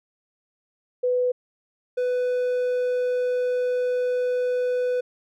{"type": "tone pair in turn", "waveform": ["sine", "triangle"], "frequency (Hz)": [497.6, 497.6], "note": ["B4", "B4"], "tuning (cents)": [13, 13], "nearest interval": "unison", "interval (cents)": 0, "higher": "neither", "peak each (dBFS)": -19, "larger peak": "neither", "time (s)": [[1.03, 1.32], [1.97, 5.01]], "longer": "second", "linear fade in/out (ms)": 10, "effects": []}